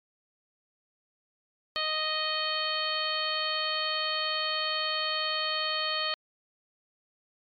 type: harmonic tone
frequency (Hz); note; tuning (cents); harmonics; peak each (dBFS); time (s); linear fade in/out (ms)
622.3; D#5; 0; 1 / 2 / 3 / 4 / 5 / 6 / 7; -37 / -34 / -36 / -38 / -33 / -39 / -33; 1.76-6.14; 0
effects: MP3 96 kbps